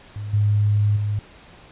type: tone with level steps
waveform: sine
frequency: 103.9 Hz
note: G#2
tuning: 1 cent sharp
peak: -27 / -15 / -20 dBFS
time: 0.16-1.19 s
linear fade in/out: 0 ms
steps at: 0.33 / 0.96 s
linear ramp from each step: 10 ms
effects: pink hiss -47 dBFS RMS until 1.71 s + resampled to 8000 Hz